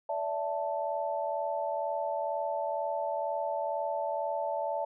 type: chord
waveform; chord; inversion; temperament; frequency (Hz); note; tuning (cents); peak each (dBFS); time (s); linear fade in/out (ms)
sine; D suspended second; none; equal with one note detuned; 577.2 / 659.3 / 880; D5 / E5 / A5; -30 / 0 / 0; -34; 0.09-4.85; 5
effects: none